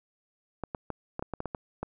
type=clicks; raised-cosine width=1 ms; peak=-19 dBFS; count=10; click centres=0.637 / 0.748 / 0.903 / 1.194 / 1.225 / 1.337 / 1.404 / 1.457 / 1.548 / 1.83 s; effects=none